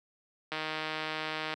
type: click train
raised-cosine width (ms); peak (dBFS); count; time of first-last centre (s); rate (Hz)
0.3; -18; 160; 0.52-1.539; 156
effects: high-pass 200 Hz 12 dB/octave